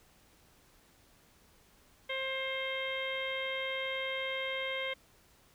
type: harmonic tone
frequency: 530 Hz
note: C5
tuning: 22 cents sharp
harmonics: 1 / 2 / 3 / 4 / 5 / 6 / 7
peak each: -38 / -45 / -45 / -37 / -49 / -41 / -48 dBFS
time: 2.09-4.94 s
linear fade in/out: 10 ms
effects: pink hiss -64 dBFS RMS until 5.54 s